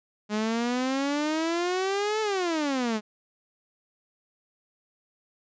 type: exponential two-way sweep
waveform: sawtooth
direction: up then down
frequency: 207.7 to 440 to 207.7 Hz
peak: -21 dBFS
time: 0.29-3.01 s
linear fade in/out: 50 ms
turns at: 2.21 s
effects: resampled to 16000 Hz